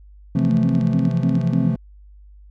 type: chord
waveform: triangle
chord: F major seventh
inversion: second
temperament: equal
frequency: 130.81 / 164.81 / 174.61 / 220 Hz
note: C3 / E3 / F3 / A3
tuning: 0 / 0 / 0 / 0 cents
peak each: -20 dBFS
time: 0.35-1.76 s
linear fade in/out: 5 ms
type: tone with vibrato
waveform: sine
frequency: 240 Hz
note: B3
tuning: 49 cents flat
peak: -21 dBFS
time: 0.35-1.69 s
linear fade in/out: 10 ms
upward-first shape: square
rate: 3.4 Hz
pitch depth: 150 cents each way
type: click train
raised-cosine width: 0.2 ms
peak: -22 dBFS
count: 20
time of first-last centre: 0.39-1.535 s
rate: 16.6 Hz
effects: added 50 Hz sine -42 dBFS peak until 2.5 s